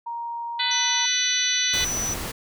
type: tone with pitch glide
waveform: sine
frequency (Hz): 937 to 945.7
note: A#5 to A#5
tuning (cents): +9 to +25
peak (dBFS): -28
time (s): 0.06-1.06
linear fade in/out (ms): 10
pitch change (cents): +16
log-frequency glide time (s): 0.48-0.81
type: harmonic tone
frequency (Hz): 498.2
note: B4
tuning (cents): +15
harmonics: 3 / 4 / 5 / 6 / 7 / 8 / 9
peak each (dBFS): -33 / -29 / -34 / -29 / -27 / -27 / -35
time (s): 0.59-1.85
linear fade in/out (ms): 10
type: tone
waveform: sine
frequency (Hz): 5950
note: F#8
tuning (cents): +9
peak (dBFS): -25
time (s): 0.71-2.14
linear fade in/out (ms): 5
type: noise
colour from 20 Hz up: pink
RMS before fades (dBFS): -31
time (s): 1.73-2.32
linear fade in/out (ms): 10
effects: none